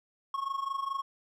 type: tone with amplitude modulation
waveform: triangle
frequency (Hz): 1093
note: C#6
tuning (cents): -25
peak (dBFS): -26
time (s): 0.34-1.02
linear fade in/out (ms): 2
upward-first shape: sine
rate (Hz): 24.7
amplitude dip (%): 80
effects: none